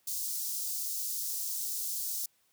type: high-pass noise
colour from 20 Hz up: white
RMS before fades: -35 dBFS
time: 0.07-2.26 s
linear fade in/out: 5 ms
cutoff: 5000 Hz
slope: 24 dB/octave
effects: white hiss -71 dBFS RMS until 2.52 s + high-pass 60 Hz 12 dB/octave